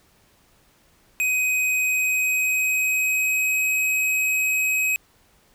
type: tone with pitch glide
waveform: square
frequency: 2514 to 2536 Hz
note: D#7 to D#7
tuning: +17 to +32 cents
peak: -20 dBFS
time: 1.2-4.96 s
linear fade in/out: 0 ms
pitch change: +15 cents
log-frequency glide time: 1.82-3.67 s
effects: pink hiss -59 dBFS RMS until 5.54 s